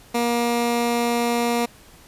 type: tone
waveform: 15% pulse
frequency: 237.1 Hz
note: A#3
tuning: 30 cents sharp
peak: -13 dBFS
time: 0.14-1.66 s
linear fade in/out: 10 ms
effects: pink hiss -49 dBFS RMS until 2.07 s + resampled to 32000 Hz